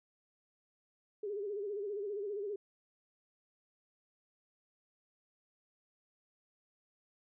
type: tone with vibrato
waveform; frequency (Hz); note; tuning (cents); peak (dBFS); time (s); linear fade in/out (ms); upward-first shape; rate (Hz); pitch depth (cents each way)
sine; 407.9; G#4; -31; -36; 1.23-2.56; 5; sine; 15; 85
effects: none